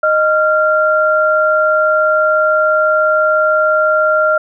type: tone pair together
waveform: sine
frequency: 620 / 1383 Hz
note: D#5 / F6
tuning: -6 / -17 cents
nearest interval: octave + major second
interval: 1389 cents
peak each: -12 dBFS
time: 0.03-4.38 s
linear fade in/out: 5 ms
effects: none